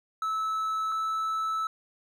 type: tone pair in turn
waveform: triangle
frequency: 1304 / 1309.8 Hz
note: E6 / E6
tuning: -19 / -11 cents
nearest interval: unison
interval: 8 cents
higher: second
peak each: -25 dBFS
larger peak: neither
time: 0.22-0.92 / 0.92-1.67 s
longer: second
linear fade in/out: 2 ms
effects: none